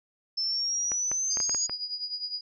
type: exponential sweep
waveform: sine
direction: up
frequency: 5274 to 6730 Hz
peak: -26 dBFS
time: 0.37-1.67 s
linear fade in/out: 10 ms
type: clicks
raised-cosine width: 0.5 ms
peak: -21 dBFS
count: 7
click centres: 0.918 / 1.116 / 1.372 / 1.402 / 1.495 / 1.547 / 1.696 s
type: tone with tremolo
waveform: sine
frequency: 4904 Hz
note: D#8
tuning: 26 cents flat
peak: -28 dBFS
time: 1.3-2.41 s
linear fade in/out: 5 ms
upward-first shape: triangle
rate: 9.8 Hz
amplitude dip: 80%
effects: none